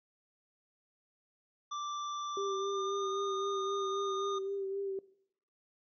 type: tone with pitch glide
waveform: square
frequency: 1174.7 to 1221.8 Hz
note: D6 to D#6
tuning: 0 to -32 cents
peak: -37 dBFS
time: 1.71-4.39 s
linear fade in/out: 10 ms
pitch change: +68 cents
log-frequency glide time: 2.41-3.13 s
type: tone with vibrato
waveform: sine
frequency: 392 Hz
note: G4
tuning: in tune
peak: -34 dBFS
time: 2.37-4.99 s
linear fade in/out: 2 ms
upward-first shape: sine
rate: 3.8 Hz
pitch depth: 27 cents each way
effects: noise-tail reverb RT60 0.7 s tail -19 dB re dry + resampled to 16000 Hz